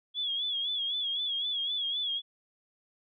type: tone with vibrato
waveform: sine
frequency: 3363 Hz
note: G#7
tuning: 21 cents sharp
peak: -29 dBFS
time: 0.14-2.22 s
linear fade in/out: 50 ms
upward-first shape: sine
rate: 3.9 Hz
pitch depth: 74 cents each way
effects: none